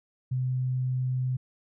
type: tone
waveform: sine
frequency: 128 Hz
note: C3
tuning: 38 cents flat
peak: -25 dBFS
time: 0.31-1.37 s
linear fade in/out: 10 ms
effects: none